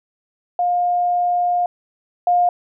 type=tone pair in turn; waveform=sine; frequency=709 / 709 Hz; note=F5 / F5; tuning=+26 / +26 cents; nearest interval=unison; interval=0 cents; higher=neither; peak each=-15 / -12 dBFS; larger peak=second; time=0.59-1.66 / 2.27-2.49 s; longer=first; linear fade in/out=2 ms; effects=none